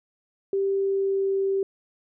sine tone with pitch glide, 392 to 389.5 Hz, G4 to G4, 0 to -11 cents, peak -21 dBFS, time 0.53-1.63 s, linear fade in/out 2 ms, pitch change -11 cents, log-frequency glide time 0.73-1.33 s, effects none

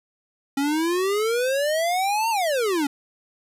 square exponential two-way sweep, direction up then down, 272.5 to 930 to 272.5 Hz, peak -21 dBFS, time 0.57-2.87 s, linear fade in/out 5 ms, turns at 2.3 s, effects resampled to 32000 Hz + 9-bit

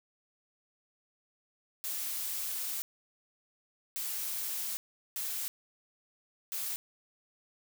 blue noise bursts at uneven times, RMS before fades -36 dBFS, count 4, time 1.84-2.82 / 3.96-4.77 / 5.16-5.48 / 6.52-6.76 s, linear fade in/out 0 ms, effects none

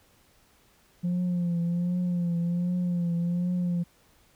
sine tone with vibrato, 174.8 Hz, F3, 2 cents sharp, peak -22 dBFS, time 1.03-3.84 s, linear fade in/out 20 ms, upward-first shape triangle, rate 1.3 Hz, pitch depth 53 cents each way, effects tanh soft clip ceiling -23 dBFS + pink hiss -62 dBFS RMS until 4.35 s

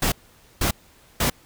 pink noise bursts, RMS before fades -21 dBFS, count 3, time 0.02-1.3 s, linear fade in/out 5 ms, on 100 ms, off 490 ms, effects pink hiss -54 dBFS RMS until 1.45 s

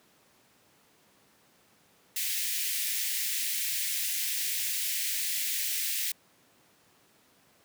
white high-pass noise, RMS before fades -31 dBFS, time 2.16-6.12 s, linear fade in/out 5 ms, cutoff 1800 Hz, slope 48 dB/octave, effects pink hiss -63 dBFS RMS until 7.64 s + high-pass 150 Hz 12 dB/octave

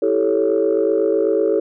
sine chord, A dominant seventh, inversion second, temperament equal, 329.6 / 392 / 440 / 554.4 Hz, E4 / G4 / A4 / C#5, 0 / 0 / 0 / 0 cents, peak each -21 / -19 / -17 / -21 dBFS, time 0.02-1.6 s, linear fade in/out 5 ms, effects tanh soft clip ceiling -7 dBFS

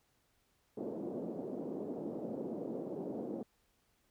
pink band-pass noise, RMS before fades -41 dBFS, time 0.77-3.43 s, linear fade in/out 5 ms, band 210 to 550 Hz, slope 24 dB/octave, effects pink hiss -75 dBFS RMS until 4.1 s

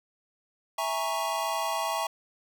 square chord, A# half-diminished seventh, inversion second, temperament equal, 659.3 / 830.6 / 932.3 / 1108.7 Hz, E5 / G#5 / A#5 / C#6, 0 / 0 / 0 / 0 cents, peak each -34 dBFS, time 0.78-2.07 s, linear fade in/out 5 ms, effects none

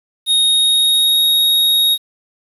square tone with pitch glide, 3729 to 3759 Hz, A#7 to A#7, 0 to +14 cents, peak -11 dBFS, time 0.26-1.98 s, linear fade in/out 50 ms, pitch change +14 cents, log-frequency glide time 0.41-1.24 s, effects 7-bit

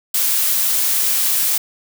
blue noise, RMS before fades -17 dBFS, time 0.14-1.58 s, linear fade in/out 5 ms, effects none

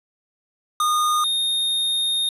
square tone pair in turn, 1225 / 3689 Hz, D#6 / A#7, -27 / -19 cents, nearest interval octave + perfect fifth, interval 1908 cents, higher second, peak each -18 / -20 dBFS, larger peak first, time 0.8-1.24 / 1.24-2.29 s, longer second, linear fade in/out 2 ms, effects resampled to 32000 Hz + 8-bit

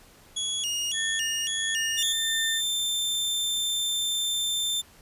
25% pulse tone with vibrato, 3096 Hz, G7, 22 cents flat, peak -23 dBFS, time 0.36-2.13 s, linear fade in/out 10 ms, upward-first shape square, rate 1.8 Hz, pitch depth 140 cents each way
sine tone with tremolo, 1800 Hz, A6, 39 cents sharp, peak -28 dBFS, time 0.93-2.62 s, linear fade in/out 50 ms, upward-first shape sine, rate 1.5 Hz, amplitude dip 70%
sawtooth tone, 3569 Hz, A7, 24 cents sharp, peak -22 dBFS, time 1.97-4.82 s, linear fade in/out 20 ms
effects pink hiss -54 dBFS RMS until 5.01 s + resampled to 32000 Hz

